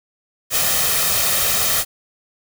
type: noise with comb filter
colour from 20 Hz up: white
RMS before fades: -18 dBFS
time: 0.5-1.85 s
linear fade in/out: 50 ms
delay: 1.6 ms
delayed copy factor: +0.55
effects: none